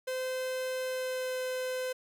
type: tone with pitch glide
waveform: 45% pulse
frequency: 515 to 511.4 Hz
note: C5 to C5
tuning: -28 to -40 cents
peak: -32 dBFS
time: 0.07-1.93 s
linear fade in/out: 10 ms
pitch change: -12 cents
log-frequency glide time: 0.81-1.4 s
effects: none